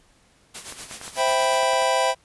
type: noise with tremolo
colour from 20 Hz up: white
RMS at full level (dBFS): -34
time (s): 0.54-1.61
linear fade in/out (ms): 10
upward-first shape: sine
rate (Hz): 8.2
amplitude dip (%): 65
type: clicks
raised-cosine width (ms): 0.5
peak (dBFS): -23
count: 7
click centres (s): 0.724 / 0.912 / 1.014 / 1.079 / 1.632 / 1.734 / 1.823
type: chord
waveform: square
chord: C major seventh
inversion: none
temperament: equal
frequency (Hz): 523.3 / 659.3 / 784 / 987.8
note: C5 / E5 / G5 / B5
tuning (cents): 0 / 0 / 0 / 0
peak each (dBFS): -25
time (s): 1.16-2.15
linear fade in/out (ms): 50
effects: pink hiss -59 dBFS RMS until 2.24 s + resampled to 24000 Hz